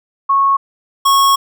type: tone pair in turn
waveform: sine / square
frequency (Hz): 1100 / 1100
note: C#6 / C#6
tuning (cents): -14 / -14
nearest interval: unison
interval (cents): 0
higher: neither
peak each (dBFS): -9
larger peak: neither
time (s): 0.29-0.57 / 1.05-1.36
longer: second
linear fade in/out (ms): 10
effects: none